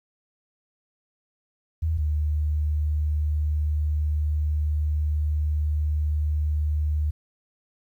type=tone pair in turn; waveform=sine; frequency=80 / 75.51 Hz; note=D#2 / D2; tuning=+49 / +49 cents; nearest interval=minor second; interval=100 cents; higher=first; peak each=-21 dBFS; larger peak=neither; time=1.82-1.98 / 1.98-7.11 s; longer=second; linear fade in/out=10 ms; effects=10-bit